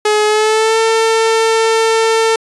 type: tone with pitch glide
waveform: sawtooth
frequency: 423.5 to 448.7 Hz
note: G#4 to A4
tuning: +34 to +34 cents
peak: -6 dBFS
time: 0.05-2.36 s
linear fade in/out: 5 ms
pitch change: +100 cents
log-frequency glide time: 0.26-0.78 s
effects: resampled to 22050 Hz